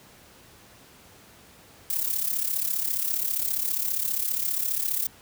violet noise with amplitude modulation, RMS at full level -24 dBFS, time 1.9-5.07 s, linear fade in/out 2 ms, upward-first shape sine, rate 34.9 Hz, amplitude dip 70%, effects pink hiss -52 dBFS RMS until 5.21 s + high-pass 60 Hz 12 dB/octave

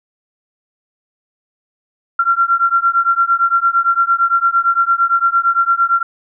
sine beating tone pair, 1367 / 1375.8 Hz, F6 / F6, -37 / -26 cents, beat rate 8.8 Hz, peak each -14 dBFS, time 2.19-6.03 s, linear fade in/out 5 ms, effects none

